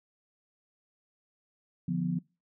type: chord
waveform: sine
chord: B diminished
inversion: first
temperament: equal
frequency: 146.83 / 174.61 / 246.9 Hz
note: D3 / F3 / B3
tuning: 0 / 0 / 0 cents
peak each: -35 / -29 / -35 dBFS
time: 1.88-2.19 s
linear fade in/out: 5 ms
effects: noise-tail reverb RT60 0.3 s tail -24 dB re dry